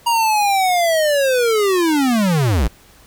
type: linear sweep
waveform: square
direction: down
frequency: 950 to 47.44 Hz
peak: -14 dBFS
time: 0.06-2.68 s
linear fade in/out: 10 ms
effects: pink hiss -48 dBFS RMS until 3.06 s